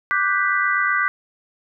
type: chord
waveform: sine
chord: G major seventh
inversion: second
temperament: equal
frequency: 1174.7 / 1480 / 1568 / 1975.5 Hz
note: D6 / F#6 / G6 / B6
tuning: 0 / 0 / 0 / 0 cents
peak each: -22 / -23 / -23 / -22 dBFS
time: 0.11-1.08 s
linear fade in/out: 0 ms
effects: none